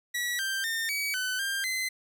sawtooth tone with pitch steps, 1935 / 1574 / 1817 / 2273 / 1509 / 1593 / 2051 Hz, B6 / G6 / A#6 / C#7 / F#6 / G6 / C7, -36 / +7 / -45 / +43 / +34 / +27 / -35 cents, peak -25 dBFS, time 0.14-1.89 s, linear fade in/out 10 ms, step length 250 ms, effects none

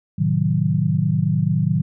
sine chord, A diminished seventh, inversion none, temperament equal, 110 / 130.81 / 155.56 / 185 Hz, A2 / C3 / Eb3 / Gb3, 0 / 0 / 0 / 0 cents, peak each -23 / -24 / -19 / -22 dBFS, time 0.18-1.82 s, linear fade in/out 10 ms, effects none

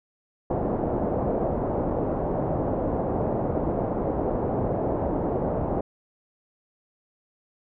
white low-pass noise, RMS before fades -26 dBFS, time 0.5-5.81 s, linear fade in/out 5 ms, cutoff 690 Hz, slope 24 dB/octave, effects none

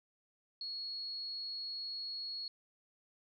sine tone, 4333 Hz, C#8, 40 cents flat, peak -39 dBFS, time 0.61-2.48 s, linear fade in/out 2 ms, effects none

